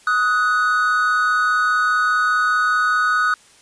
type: tone pair together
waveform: triangle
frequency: 1255.1 / 1480 Hz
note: D#6 / F#6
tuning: +15 / 0 cents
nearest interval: minor third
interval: 285 cents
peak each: -16 dBFS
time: 0.07-3.34 s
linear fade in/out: 2 ms
effects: white hiss -50 dBFS RMS until 3.61 s + resampled to 22050 Hz